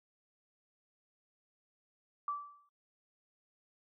sine tone with exponential decay, 1161 Hz, D6, 20 cents flat, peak -31 dBFS, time 2.28-2.69 s, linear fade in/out 2 ms, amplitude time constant 88 ms, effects noise-tail reverb RT60 0.2 s tail -21 dB re dry

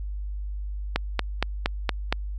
click train, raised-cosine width 0.3 ms, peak -6 dBFS, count 6, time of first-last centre 0.96-2.126 s, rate 4.29 Hz, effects added 50 Hz sine -29 dBFS peak until 2.38 s

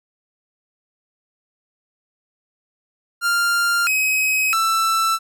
45% pulse tone with pitch steps, 1395 / 2538 / 1330 Hz, F6 / D#7 / E6, -2 / +34 / +15 cents, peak -16 dBFS, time 3.21-5.19 s, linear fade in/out 50 ms, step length 660 ms, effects none

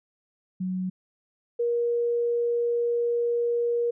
sine tone pair in turn, 185 / 474 Hz, F#3 / A#4, 0 / +29 cents, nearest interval octave + major third, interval 1629 cents, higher second, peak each -26 / -22 dBFS, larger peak second, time 0.6-0.9 / 1.59-3.91 s, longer second, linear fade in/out 10 ms, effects none

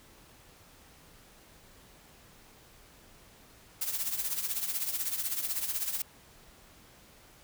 blue noise with tremolo, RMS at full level -30 dBFS, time 3.81-6.02 s, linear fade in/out 5 ms, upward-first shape triangle, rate 16 Hz, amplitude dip 75%, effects pink hiss -57 dBFS RMS until 7.43 s

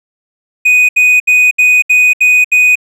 triangle tone bursts, 2489 Hz, D#7, in tune, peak -3 dBFS, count 7, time 0.65-2.756 s, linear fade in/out 10 ms, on 240 ms, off 71 ms, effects none

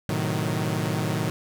sawtooth chord, A diminished seventh, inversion none, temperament equal with one note detuned, 110 / 128.79 / 155.56 / 185 Hz, A2 / C3 / Eb3 / Gb3, 0 / -27 / 0 / 0 cents, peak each -25 / -28 / -24 / -27 dBFS, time 0.09-1.3 s, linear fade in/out 0 ms, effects none

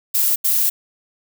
violet noise bursts at uneven times, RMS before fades -17 dBFS, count 2, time 0.14-0.36 / 0.44-0.7 s, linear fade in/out 10 ms, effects none

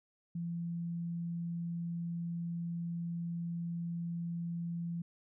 sine tone, 170 Hz, F3, 46 cents flat, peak -35 dBFS, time 0.35-5.02 s, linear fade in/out 5 ms, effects none

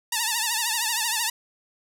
5% pulse tone with vibrato, 910 Hz, A#5, 42 cents flat, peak -11 dBFS, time 0.12-1.3 s, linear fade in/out 5 ms, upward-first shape triangle, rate 13 Hz, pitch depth 120 cents each way, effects none

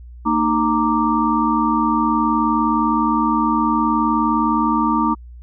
sine tone cluster, 228.8 / 308.2 / 928 / 1174 Hz, A#3 / D#4 / A#5 / D6, -32 / -16 / -8 / -1 cents, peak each -20 dBFS, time 0.25-5.15 s, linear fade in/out 20 ms, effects added 60 Hz sine -35 dBFS peak until 5.42 s

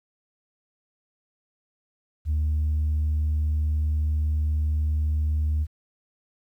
sine tone, 76.2 Hz, D#2, 36 cents flat, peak -19 dBFS, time 2.25-5.67 s, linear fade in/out 50 ms, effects tanh soft clip ceiling -19 dBFS + 10-bit

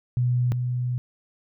sine tone pair in turn, 123.47 / 124.01 Hz, B2 / B2, 0 / +8 cents, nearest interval unison, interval 8 cents, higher second, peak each -19 / -23 dBFS, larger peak first, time 0.17-0.52 / 0.52-0.98 s, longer second, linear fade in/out 0 ms, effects none

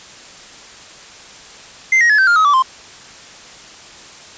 triangle tone with pitch steps, 2080 / 1885.5 / 1709.1 / 1549.3 / 1404.4 / 1273 / 1154 / 1046 Hz, C7 / A#6 / G#6 / G6 / F6 / D#6 / D6 / C6, -11 / +19 / +49 / -21 / +9 / +39 / -31 / -1 cents, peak -7 dBFS, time 1.92-2.624 s, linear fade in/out 5 ms, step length 88 ms, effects white hiss -38 dBFS RMS until 4.37 s + resampled to 16000 Hz

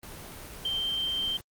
sine tone in noise, 3136 Hz, G7, in tune, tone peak -27 dBFS, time 0.65-1.37 s, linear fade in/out 2 ms, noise pink, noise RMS -43 dBFS, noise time 0.03-1.41 s, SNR +13 dB, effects Opus 24 kbps

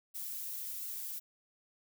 violet noise with flanger, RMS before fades -41 dBFS, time 0.14-1.2 s, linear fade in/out 20 ms, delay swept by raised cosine 1.4 to 4.2 ms, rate 1.4 Hz, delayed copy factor +0.5, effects none

